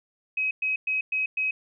sine tone bursts, 2541 Hz, D#7, 36 cents sharp, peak -23 dBFS, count 5, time 0.37-1.51 s, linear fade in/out 5 ms, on 140 ms, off 110 ms, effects none

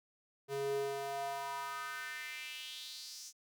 square tone with high-pass filter sweep, 138.59 Hz, C#3, in tune, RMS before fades -41 dBFS, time 0.48-3.33 s, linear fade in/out 50 ms, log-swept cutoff 310 to 6200 Hz, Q 3.7, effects none

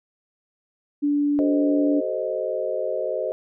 sine tone, 290 Hz, D4, 22 cents flat, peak -18 dBFS, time 1.02-2.01 s, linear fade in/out 20 ms
sine chord, F# diminished seventh, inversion none, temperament equal with one note detuned, 379.5 / 440 / 523.3 / 622.3 Hz, F#4 / A4 / C5 / Eb5, +44 / 0 / 0 / 0 cents, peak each -31 / -31 / -27 / -27 dBFS, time 1.39-3.32 s, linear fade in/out 0 ms
effects none

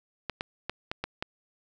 clicks, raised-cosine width 0.3 ms, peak -15 dBFS, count 6, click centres 0.297 / 0.409 / 0.696 / 0.915 / 1.04 / 1.225 s, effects none

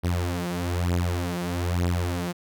sawtooth beating tone pair, 87.31 / 88.41 Hz, F2 / F2, 0 / +22 cents, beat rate 1.1 Hz, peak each -23 dBFS, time 0.03-2.33 s, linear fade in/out 20 ms, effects none

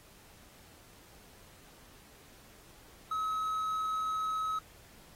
triangle tone, 1282 Hz, E6, 49 cents flat, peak -29 dBFS, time 3.11-4.59 s, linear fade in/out 5 ms, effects pink hiss -58 dBFS RMS until 5.15 s + AAC 48 kbps

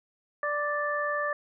harmonic tone, 587.3 Hz, D5, in tune, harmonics 1 / 2 / 3, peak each -31 / -31 / -31 dBFS, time 0.43-1.33 s, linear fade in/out 2 ms, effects none

